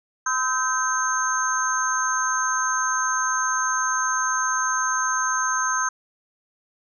sine tone cluster, 1020 / 1283 / 1555 / 6360 Hz, C6 / E6 / G6 / G8, -44 / -47 / -14 / +24 cents, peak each -26 dBFS, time 0.26-5.89 s, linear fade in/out 5 ms, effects none

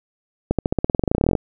accelerating click train, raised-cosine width 2 ms, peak -4 dBFS, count 21, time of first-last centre 0.51-1.352 s, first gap 77 ms, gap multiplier 0.93, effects none

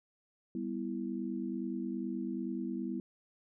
sine chord, E minor, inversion first, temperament just, 197.78 / 247.2 / 329.6 Hz, G3 / B3 / E4, +16 / +2 / 0 cents, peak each -39 / -38 / -39 dBFS, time 0.55-3 s, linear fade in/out 2 ms, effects none

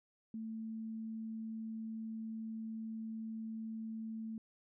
sine tone, 222.2 Hz, A3, 17 cents sharp, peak -40 dBFS, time 0.34-4.38 s, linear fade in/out 2 ms, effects none

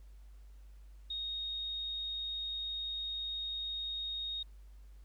sine tone, 3729 Hz, A#7, in tune, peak -36 dBFS, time 1.1-4.43 s, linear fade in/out 5 ms, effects added 50 Hz sine -51 dBFS peak until 5.04 s + pink hiss -72 dBFS RMS until 5.04 s

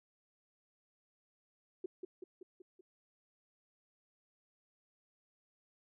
sine tone with echo, 367.6 Hz, F#4, 11 cents flat, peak -36 dBFS, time 1.84-1.86 s, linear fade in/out 5 ms, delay 190 ms, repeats 5, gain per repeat -4 dB, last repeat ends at 2.81 s, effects none

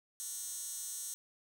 15% pulse tone with high-pass filter, 364.9 Hz, F#4, 24 cents flat, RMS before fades -42 dBFS, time 0.2-1.14 s, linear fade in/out 0 ms, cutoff 7500 Hz, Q 2.7, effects none

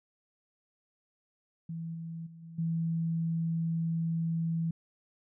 sine tone with level steps, 164.81 Hz, E3, in tune, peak -35 / -37 / -47 / -44 / -28 dBFS, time 1.69-4.71 s, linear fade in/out 5 ms, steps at 1.94 / 2.26 / 2.42 / 2.58 s, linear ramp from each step 10 ms, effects none

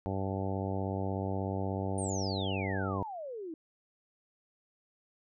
harmonic tone, 96.5 Hz, G2, 27 cents flat, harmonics 1 / 2 / 3 / 4 / 5 / 6 / 7 / 8 / 9, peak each -35 / -38 / -40 / -41 / -42 / -43 / -43 / -44 / -45 dBFS, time 0.06-3.03 s, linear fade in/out 0 ms
sine exponential sweep, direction down, 9290 to 307 Hz, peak -38 dBFS, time 1.98-3.54 s, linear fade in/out 2 ms
effects none

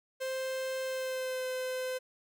45% pulse tone with pitch glide, 523.3 to 512.8 Hz, C5 to C5, 0 to -35 cents, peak -33 dBFS, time 0.2-1.99 s, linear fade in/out 20 ms, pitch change -35 cents, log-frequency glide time 0.84-1.46 s, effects none

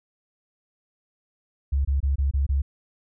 sine tone bursts, 69.1 Hz, C#2, 5 cents flat, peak -19 dBFS, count 6, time 1.72-2.62 s, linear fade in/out 10 ms, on 130 ms, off 24 ms, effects none

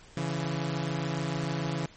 sawtooth tone pair together, 140 / 166.88 Hz, C#3 / E3, +18 / +22 cents, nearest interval minor third, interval 304 cents, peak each -28 dBFS, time 0.17-1.86 s, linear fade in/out 2 ms, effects pink hiss -54 dBFS RMS until 1.96 s + MP3 32 kbps

